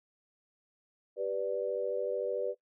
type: chord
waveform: sine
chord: G major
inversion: none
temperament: equal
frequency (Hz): 392 / 493.9 / 587.3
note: G4 / B4 / D5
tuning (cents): 0 / 0 / 0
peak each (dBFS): -37 / -33 / -35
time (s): 1.16-2.55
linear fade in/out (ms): 50
effects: noise-tail reverb RT60 0.1 s tail -20 dB re dry